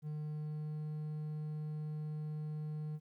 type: tone with pitch glide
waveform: triangle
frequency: 151.6 to 152.65 Hz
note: D#3 to D#3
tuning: -45 to -33 cents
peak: -36 dBFS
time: 0.02-3 s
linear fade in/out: 50 ms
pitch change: +12 cents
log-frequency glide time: 0.24-0.8 s
effects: 13-bit